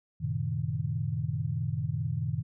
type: chord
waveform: sine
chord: F# diminished seventh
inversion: none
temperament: equal with one note detuned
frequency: 92.5 / 112.57 / 130.81 / 155.56 Hz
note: F#2 / A2 / C3 / Eb3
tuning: 0 / +40 / 0 / 0 cents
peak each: -36 / -33 / -34 / -33 dBFS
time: 0.2-2.43 s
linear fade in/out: 20 ms
effects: none

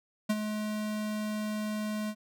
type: tone with ADSR envelope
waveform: square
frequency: 212.8 Hz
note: G#3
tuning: 42 cents sharp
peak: -24 dBFS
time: 0.29-2.15 s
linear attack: 11 ms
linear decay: 43 ms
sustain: -8 dB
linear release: 60 ms
effects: none

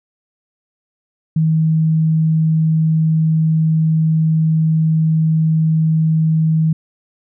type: tone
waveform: sine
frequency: 159.2 Hz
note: D#3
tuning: 40 cents sharp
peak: -11 dBFS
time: 1.36-6.73 s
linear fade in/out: 5 ms
effects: none

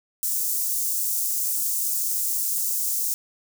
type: high-pass noise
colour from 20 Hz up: white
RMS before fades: -25 dBFS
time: 0.23-3.14 s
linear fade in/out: 0 ms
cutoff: 6400 Hz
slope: 24 dB/octave
effects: none

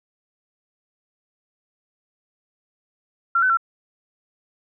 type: tone with pitch steps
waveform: sine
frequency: 1369 / 1513 / 1354 Hz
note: F6 / F#6 / E6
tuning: -35 / +38 / +46 cents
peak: -15 dBFS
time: 3.35-3.572 s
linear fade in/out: 5 ms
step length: 74 ms
effects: none

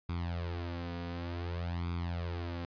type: tone with flanger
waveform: sawtooth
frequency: 86.2 Hz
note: F2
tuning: 22 cents flat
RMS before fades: -37 dBFS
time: 0.09-2.65 s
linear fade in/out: 0 ms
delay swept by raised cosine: 0.84 to 4.14 ms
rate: 0.55 Hz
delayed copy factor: +0.8
effects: resampled to 11025 Hz

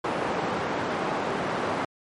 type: band-pass noise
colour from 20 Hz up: white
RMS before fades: -28 dBFS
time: 0.04-1.85 s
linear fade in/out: 5 ms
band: 150 to 1000 Hz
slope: 12 dB/octave
effects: MP3 48 kbps

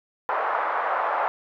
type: band-pass noise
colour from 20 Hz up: white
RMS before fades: -25 dBFS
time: 0.29-1.28 s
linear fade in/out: 0 ms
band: 580 to 1300 Hz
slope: 24 dB/octave
effects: none

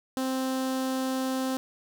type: tone with notch filter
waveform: sawtooth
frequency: 261.6 Hz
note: C4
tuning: in tune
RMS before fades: -29 dBFS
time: 0.17-1.57 s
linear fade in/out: 0 ms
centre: 2200 Hz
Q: 1.8
effects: none

